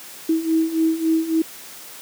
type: beating tone pair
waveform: sine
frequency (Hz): 320.4 / 324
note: E4 / E4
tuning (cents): -49 / -30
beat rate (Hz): 3.6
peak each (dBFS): -22 / -18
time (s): 0.29-1.42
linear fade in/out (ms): 5
effects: white hiss -39 dBFS RMS until 2.01 s + high-pass 150 Hz 12 dB/octave